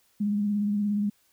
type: tone with vibrato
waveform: sine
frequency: 205.9 Hz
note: G#3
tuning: 15 cents flat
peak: -23 dBFS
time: 0.2-1.1 s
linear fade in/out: 10 ms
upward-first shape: triangle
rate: 17 Hz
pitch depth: 39 cents each way
effects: white hiss -66 dBFS RMS until 1.32 s